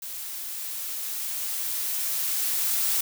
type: noise with level ramp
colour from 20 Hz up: blue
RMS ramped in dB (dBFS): -36 to -24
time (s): 0.02-3.01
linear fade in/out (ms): 5
effects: none